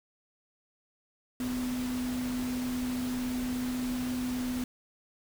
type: tone in noise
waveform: sine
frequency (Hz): 250.3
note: B3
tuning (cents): +23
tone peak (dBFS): -30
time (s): 1.4-4.64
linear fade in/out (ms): 2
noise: pink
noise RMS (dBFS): -41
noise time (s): 1.4-4.64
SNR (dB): +8
effects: none